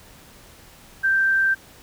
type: tone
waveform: sine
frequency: 1568 Hz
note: G6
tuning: in tune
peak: -16 dBFS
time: 1.03-1.55 s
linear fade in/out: 20 ms
effects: pink hiss -48 dBFS RMS until 1.82 s